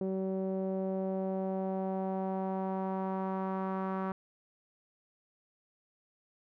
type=tone with low-pass filter sweep; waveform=sawtooth; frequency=190.2 Hz; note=F#3; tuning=48 cents sharp; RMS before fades=-34 dBFS; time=0.01-4.12 s; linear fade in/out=2 ms; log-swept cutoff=470 to 1200 Hz; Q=2.5; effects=none